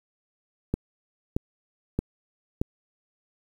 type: click train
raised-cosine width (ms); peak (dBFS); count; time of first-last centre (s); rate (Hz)
3; -11; 4; 0.74-2.615; 1.6
effects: 8-bit